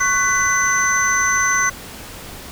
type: tone cluster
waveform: sine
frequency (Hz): 1109 / 1497 / 1996 / 6130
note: C#6 / F#6 / B6 / G8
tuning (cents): 0 / +20 / +18 / -40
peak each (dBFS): -20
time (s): 0-1.7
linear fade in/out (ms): 10
effects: pink hiss -35 dBFS RMS until 2.51 s